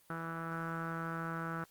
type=tone with low-pass filter; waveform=sawtooth; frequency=164.81 Hz; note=E3; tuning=in tune; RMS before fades=-39 dBFS; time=0.1-1.64 s; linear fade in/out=2 ms; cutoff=1400 Hz; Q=8; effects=white hiss -66 dBFS RMS until 1.7 s + Opus 32 kbps